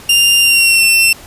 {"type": "tone with pitch glide", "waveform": "sawtooth", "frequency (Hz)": [2794, 2699], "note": ["F7", "E7"], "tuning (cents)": [0, 40], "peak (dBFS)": -4, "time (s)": [0.09, 1.13], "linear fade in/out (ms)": 5, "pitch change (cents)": -60, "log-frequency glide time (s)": [0.39, 0.85], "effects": ["pink hiss -36 dBFS RMS until 1.26 s", "resampled to 32000 Hz"]}